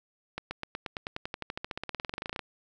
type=accelerating click train; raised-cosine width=0.3 ms; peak=-18 dBFS; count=30; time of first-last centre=0.38-2.393 s; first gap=130 ms; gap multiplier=0.95; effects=none